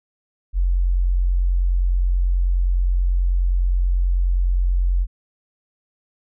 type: tone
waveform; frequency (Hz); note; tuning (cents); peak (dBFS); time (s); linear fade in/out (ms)
sine; 44.71; F1; +41; -15; 0.53-5.07; 50
effects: none